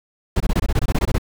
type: noise bursts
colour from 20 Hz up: brown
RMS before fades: -17 dBFS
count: 13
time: 0.36-1.183 s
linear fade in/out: 5 ms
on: 43 ms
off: 22 ms
effects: none